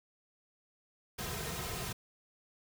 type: noise with comb filter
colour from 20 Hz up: pink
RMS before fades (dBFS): -39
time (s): 1.18-1.93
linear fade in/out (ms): 10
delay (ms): 3.5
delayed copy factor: -0.85
effects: none